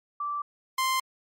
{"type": "tone pair in turn", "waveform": ["sine", "sawtooth"], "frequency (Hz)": [1167, 1045.9], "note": ["D6", "C6"], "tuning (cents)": [-11, -1], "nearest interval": "major second", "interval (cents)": 190, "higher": "first", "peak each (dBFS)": [-28, -20], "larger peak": "second", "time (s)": [[0.2, 0.42], [0.78, 1]], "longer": "neither", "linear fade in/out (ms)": 5, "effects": ["MP3 64 kbps"]}